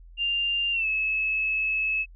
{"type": "tone with pitch glide", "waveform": "sine", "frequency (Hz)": [2794, 2592], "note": ["F7", "E7"], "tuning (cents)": [0, -30], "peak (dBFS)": -23, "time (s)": [0.17, 2.06], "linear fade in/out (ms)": 50, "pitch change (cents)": -130, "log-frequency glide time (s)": [0.72, 0.87], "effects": ["added 42 Hz sine -45 dBFS peak until 2.15 s"]}